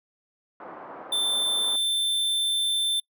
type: low-pass noise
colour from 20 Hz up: white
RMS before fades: -40 dBFS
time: 0.6-1.76 s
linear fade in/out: 2 ms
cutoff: 1200 Hz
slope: 24 dB/octave
type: tone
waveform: square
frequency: 3551 Hz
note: A7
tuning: 15 cents sharp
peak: -23 dBFS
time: 1.12-3 s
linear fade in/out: 5 ms
effects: noise-tail reverb RT60 0.1 s tail -25 dB re dry + high-pass 300 Hz 12 dB/octave